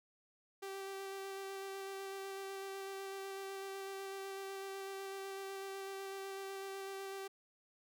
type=tone with vibrato; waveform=sawtooth; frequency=389.4 Hz; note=G4; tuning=12 cents flat; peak=-39 dBFS; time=0.62-7.28 s; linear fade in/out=10 ms; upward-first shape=square; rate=8 Hz; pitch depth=9 cents each way; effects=none